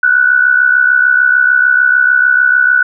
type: tone with amplitude modulation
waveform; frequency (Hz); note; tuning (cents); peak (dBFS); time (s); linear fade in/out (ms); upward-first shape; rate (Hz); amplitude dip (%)
sine; 1480; F#6; 0; -3; 0.03-2.83; 5; sine; 66.7; 70
effects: none